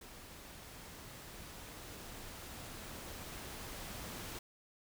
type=noise with level ramp; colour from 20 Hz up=pink; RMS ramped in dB=-53 to -45 dBFS; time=0.01-4.39 s; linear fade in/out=5 ms; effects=none